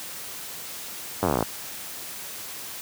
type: slowing click train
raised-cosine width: 1 ms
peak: -8 dBFS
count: 15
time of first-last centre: 1.23-1.426 s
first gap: 10 ms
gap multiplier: 1.05
effects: white hiss -37 dBFS RMS until 2.81 s + high-pass 80 Hz 12 dB/octave